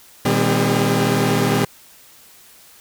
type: tone cluster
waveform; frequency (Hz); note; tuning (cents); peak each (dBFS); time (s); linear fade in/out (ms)
sawtooth; 118.8 / 155.4 / 197.9 / 257.7 / 405.5; A#2 / D#3 / G3 / C4 / G#4; +33 / -2 / +17 / -26 / -41; -18; 0.25-1.65; 5
effects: white hiss -47 dBFS RMS until 2.8 s